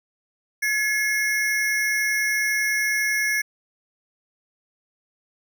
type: ring-modulated tone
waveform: square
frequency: 1929 Hz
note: B6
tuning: 41 cents flat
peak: -18 dBFS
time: 0.62-3.42 s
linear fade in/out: 10 ms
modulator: 231 Hz
effects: none